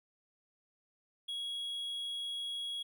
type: tone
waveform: triangle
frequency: 3322 Hz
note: G#7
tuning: in tune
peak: -35 dBFS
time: 1.28-2.83 s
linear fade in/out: 10 ms
effects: none